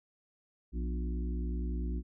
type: harmonic tone with a mistuned harmonic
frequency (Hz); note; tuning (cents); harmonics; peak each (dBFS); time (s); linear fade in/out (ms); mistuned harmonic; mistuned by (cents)
59.5; A#1; +36; 1 / 3 / 4 / 5 / 6; -32 / -42 / -44 / -46 / -48; 0.72-2.03; 50; 4; +74
effects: none